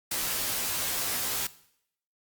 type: noise with comb filter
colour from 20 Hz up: white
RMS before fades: -30 dBFS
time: 0.11-1.47 s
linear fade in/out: 5 ms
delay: 14 ms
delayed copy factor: -1
effects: noise-tail reverb RT60 0.7 s tail -18 dB re dry + Opus 48 kbps